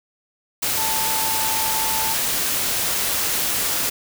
sine tone in noise, 885 Hz, A5, 10 cents sharp, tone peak -26 dBFS, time 0.77-2.14 s, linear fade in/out 10 ms, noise white, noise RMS -22 dBFS, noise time 0.62-3.9 s, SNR -7 dB, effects none

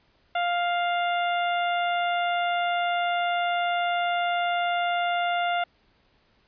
harmonic tone, 700 Hz, F5, 4 cents sharp, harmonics 1 / 2 / 3 / 4 / 5, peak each -24 / -30 / -34 / -36 / -38 dBFS, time 0.35-5.64 s, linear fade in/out 5 ms, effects pink hiss -64 dBFS RMS until 6.47 s + resampled to 11025 Hz

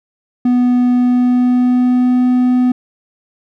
triangle tone with pitch glide, 246.9 to 250.2 Hz, B3 to B3, 0 to +23 cents, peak -7 dBFS, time 0.45-2.72 s, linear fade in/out 5 ms, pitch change +23 cents, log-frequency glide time 0.92-2.25 s, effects none

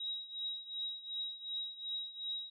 sine tone with tremolo, 3822 Hz, A#7, 43 cents sharp, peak -35 dBFS, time 0-2.5 s, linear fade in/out 5 ms, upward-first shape triangle, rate 2.7 Hz, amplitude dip 85%, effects none

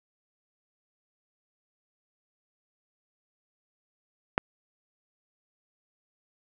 click, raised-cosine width 0.5 ms, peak -7 dBFS, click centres 4.379 s, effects none

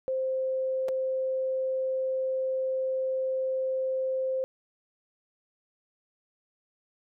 sine tone with dropouts, 523.3 Hz, C5, in tune, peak -26 dBFS, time 0.08-4.44 s, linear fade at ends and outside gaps 0 ms, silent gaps 0.884-0.888 s, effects none

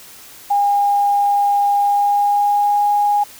sine tone with pitch glide, 811 to 822.8 Hz, G#5 to G#5, -41 to -16 cents, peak -12 dBFS, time 0.5-3.24 s, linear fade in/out 10 ms, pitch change +25 cents, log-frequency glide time 1.77-2.85 s, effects white hiss -40 dBFS RMS until 3.39 s

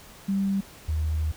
sine tone pair in turn, 196 / 77.83 Hz, G3 / D#2, 0 / +1 cents, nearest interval octave + major third, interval 1599 cents, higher first, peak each -22 / -23 dBFS, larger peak first, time 0.28-0.61 / 0.88-1.32 s, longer second, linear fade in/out 10 ms, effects pink hiss -48 dBFS RMS until 1.36 s

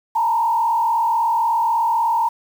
sine tone with frequency modulation, 920 Hz, A#5, 23 cents flat, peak -15 dBFS, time 0.15-2.29 s, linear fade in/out 10 ms, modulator 43.7 Hz, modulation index 1, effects 7-bit

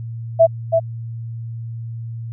sine tone with echo, 659.3 Hz, E5, in tune, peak -6 dBFS, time 0.39-0.47 s, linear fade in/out 20 ms, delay 330 ms, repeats 1, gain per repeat -5 dB, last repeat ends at 0.8 s, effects added 115 Hz sine -26 dBFS peak until 2.32 s

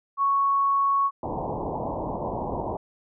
sine tone, 1108.7 Hz, C#6, in tune, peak -19 dBFS, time 0.17-1.11 s, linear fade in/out 50 ms
white low-pass noise, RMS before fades -30 dBFS, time 1.23-2.77 s, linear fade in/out 5 ms, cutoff 1000 Hz, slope 96 dB/octave
effects none

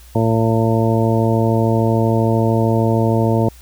harmonic tone, 113.1 Hz, A2, 48 cents sharp, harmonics 1 / 2 / 3 / 4 / 5 / 6 / 8, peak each -16 / -19 / -21 / -22 / -23 / -24 / -25 dBFS, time 0.15-3.49 s, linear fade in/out 5 ms, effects added 60 Hz sine -40 dBFS peak until 3.61 s + white hiss -47 dBFS RMS until 3.61 s

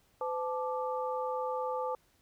sine tone cluster, 508 / 872 / 1179 Hz, B4 / A5 / D6, +49 / -16 / +6 cents, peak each -34 / -36 / -39 dBFS, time 0.21-1.95 s, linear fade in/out 2 ms, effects pink hiss -69 dBFS RMS until 2.21 s

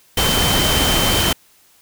sine tone in noise, 3095 Hz, G7, 23 cents flat, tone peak -20 dBFS, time 0.17-1.33 s, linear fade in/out 5 ms, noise pink, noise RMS -17 dBFS, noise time 0.17-1.33 s, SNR -6 dB, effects white hiss -53 dBFS RMS until 1.81 s

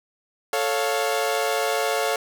sawtooth chord, A augmented, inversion none, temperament equal with one note detuned, 440 / 554.4 / 702.9 Hz, A4 / C#5 / E#5, 0 / 0 / +11 cents, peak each -22 dBFS, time 0.53-2.16 s, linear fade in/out 2 ms, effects none

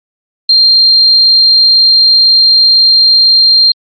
sine tone, 4186 Hz, C8, in tune, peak -3 dBFS, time 0.49-3.72 s, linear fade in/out 5 ms, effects Opus 48 kbps

